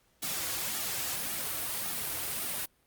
white noise with flanger, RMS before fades -34 dBFS, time 0.22-2.66 s, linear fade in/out 10 ms, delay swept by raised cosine 1.9 to 5.1 ms, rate 1.8 Hz, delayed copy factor -0.75, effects pink hiss -69 dBFS RMS until 2.86 s + Opus 48 kbps

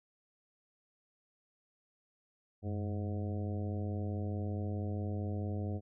harmonic tone with a mistuned harmonic, 104.6 Hz, G#2, 13 cents sharp, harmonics 1 / 2 / 3 / 4 / 5 / 6 / 7, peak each -35 / -41 / -45 / -47 / -49 / -51 / -52 dBFS, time 2.62-5.81 s, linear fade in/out 50 ms, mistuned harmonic 1, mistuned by -140 cents, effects none

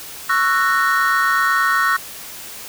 triangle chord, F# dominant seventh, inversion second, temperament just, 1110 / 1332 / 1480 / 1850 Hz, C#6 / E6 / F#6 / A#6, +2 / +18 / 0 / -14 cents, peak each -18 dBFS, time 0.29-1.97 s, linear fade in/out 10 ms, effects white hiss -34 dBFS RMS until 2.68 s

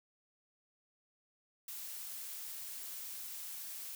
blue noise, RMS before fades -45 dBFS, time 1.68-3.95 s, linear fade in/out 2 ms, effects none

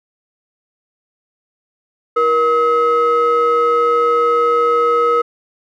triangle ring-modulated tone, 403.2 Hz, G4, 49 cents sharp, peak -6 dBFS, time 2.16-5.22 s, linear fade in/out 10 ms, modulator 877 Hz, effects none

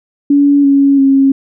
sine tone with pitch steps, 284.4 / 278.1 / 271.9 Hz, C#4 / C#4 / C#4, +45 / +6 / -33 cents, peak -5 dBFS, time 0.3-1.32 s, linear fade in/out 5 ms, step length 340 ms, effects none

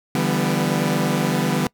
sawtooth chord, E minor seventh, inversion third, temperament equal with one note detuned, 146.83 / 167.79 / 196 / 246.9 Hz, D3 / E3 / G3 / B3, 0 / +31 / 0 / 0 cents, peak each -20 dBFS, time 0.15-1.67 s, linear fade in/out 2 ms, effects noise-tail reverb RT60 0.1 s tail -23 dB re dry

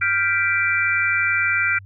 sine chord, G dominant seventh, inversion third, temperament equal, 1396.9 / 1568 / 1975.5 / 2349 Hz, F6 / G6 / B6 / D7, 0 / 0 / 0 / 0 cents, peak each -22 / -24 / -24 / -21 dBFS, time 0.01-1.79 s, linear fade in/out 10 ms, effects added 97 Hz sine -39 dBFS peak until 1.85 s

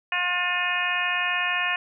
harmonic tone, 356.9 Hz, F4, 38 cents sharp, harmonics 2 / 3 / 4 / 5 / 6 / 7 / 8, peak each -33 / -31 / -33 / -27 / -36 / -27 / -32 dBFS, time 0.12-1.76 s, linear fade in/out 2 ms, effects none

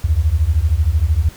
sine beating tone pair, 71.6 / 84.6 Hz, D2 / E2, -43 / +45 cents, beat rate 13 Hz, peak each -15 dBFS, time 0.04-1.29 s, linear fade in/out 5 ms, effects pink hiss -41 dBFS RMS until 1.36 s

